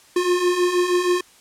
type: beating tone pair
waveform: square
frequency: 352.3 / 358.6 Hz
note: F4 / F4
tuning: +15 / +46 cents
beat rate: 6.3 Hz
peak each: -24 / -19 dBFS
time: 0.16-1.21 s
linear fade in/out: 5 ms
effects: white hiss -51 dBFS RMS until 1.4 s + low-pass 10000 Hz 12 dB/octave